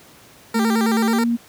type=tone with vibrato; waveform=15% pulse; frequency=425.5 Hz; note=G#4; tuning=42 cents sharp; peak=-15 dBFS; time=0.54-1.24 s; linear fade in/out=5 ms; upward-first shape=square; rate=9.3 Hz; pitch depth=130 cents each way
type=tone with pitch glide; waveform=sine; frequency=223 to 234.9 Hz; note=A3 to A#3; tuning=+23 to +13 cents; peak=-16 dBFS; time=0.54-1.37 s; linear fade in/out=20 ms; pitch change=+90 cents; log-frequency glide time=1.07-1.23 s
effects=pink hiss -47 dBFS RMS until 1.48 s + high-pass 100 Hz 12 dB/octave